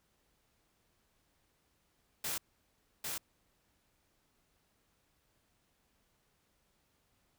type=noise with echo; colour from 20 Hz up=white; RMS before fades=-37 dBFS; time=2.24-2.38 s; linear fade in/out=5 ms; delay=800 ms; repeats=1; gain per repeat=-2 dB; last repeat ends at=3.18 s; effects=pink hiss -75 dBFS RMS until 7.38 s